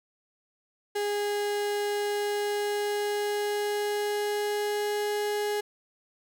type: tone with pitch glide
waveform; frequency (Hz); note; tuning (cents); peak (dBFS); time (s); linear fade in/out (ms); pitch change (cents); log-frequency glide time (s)
35% pulse; 411.4 to 415.7; G#4 to G#4; -16 to +2; -25; 0.95-5.61; 10; +18; 1.87-5.1
effects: none